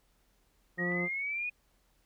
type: harmonic tone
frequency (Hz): 176.4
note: F3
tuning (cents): +18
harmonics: 1 / 2 / 3 / 4 / 5 / 6 / 7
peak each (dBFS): -34 / -37 / -40 / -46 / -53 / -57 / -47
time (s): 0.77-1.09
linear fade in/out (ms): 50
type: exponential sweep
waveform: sine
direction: up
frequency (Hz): 1871 to 2489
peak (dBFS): -32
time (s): 0.78-1.5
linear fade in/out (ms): 10
type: click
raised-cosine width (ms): 0.5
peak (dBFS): -36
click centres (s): 0.921
effects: added 43 Hz sine -70 dBFS peak until 2.05 s + pink hiss -72 dBFS RMS until 2.05 s